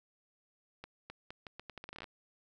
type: accelerating click train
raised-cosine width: 0.3 ms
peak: -29 dBFS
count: 16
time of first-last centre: 0.84-2.042 s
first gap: 260 ms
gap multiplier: 0.79
effects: none